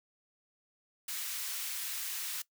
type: high-pass noise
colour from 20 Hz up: white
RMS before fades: -38 dBFS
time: 1.08-2.42 s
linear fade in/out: 5 ms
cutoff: 1500 Hz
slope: 12 dB/octave
effects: noise-tail reverb RT60 0.1 s tail -19 dB re dry